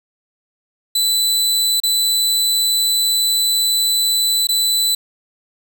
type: tone with dropouts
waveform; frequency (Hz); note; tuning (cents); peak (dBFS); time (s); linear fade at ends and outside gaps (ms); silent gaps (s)
sawtooth; 3994; B7; +19; -11; 0.95-4.95; 5; 1.802-1.834 / 4.471-4.488
effects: 8-bit